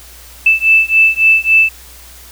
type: beating tone pair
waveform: sine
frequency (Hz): 2637 / 2640.6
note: E7 / E7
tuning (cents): 0 / +2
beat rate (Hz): 3.6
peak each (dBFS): -10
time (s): 0.46-1.69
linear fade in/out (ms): 5
effects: added 60 Hz sine -39 dBFS peak until 2.31 s + white hiss -38 dBFS RMS until 2.31 s